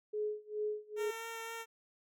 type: tone with tremolo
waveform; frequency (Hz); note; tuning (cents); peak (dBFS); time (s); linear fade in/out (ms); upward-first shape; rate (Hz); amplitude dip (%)
sine; 423; G#4; +32; -32; 0.13-1.11; 10; sine; 2.4; 95
type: tone with vibrato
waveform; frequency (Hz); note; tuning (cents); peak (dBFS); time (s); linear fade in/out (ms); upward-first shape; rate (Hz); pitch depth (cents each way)
10% pulse; 455.7; A#4; -39; -33; 0.96-1.66; 50; sine; 3.9; 10
effects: none